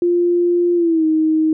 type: tone with pitch glide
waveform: sine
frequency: 349.2 to 314.7 Hz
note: F4 to D#4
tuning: 0 to +20 cents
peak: -12 dBFS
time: 0.02-1.53 s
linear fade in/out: 2 ms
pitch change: -180 cents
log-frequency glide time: 0.75-1.05 s
effects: none